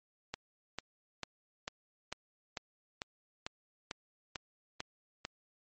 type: click train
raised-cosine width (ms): 0.2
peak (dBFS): -20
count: 12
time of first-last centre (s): 0.34-5.251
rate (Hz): 2.24
effects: MP3 32 kbps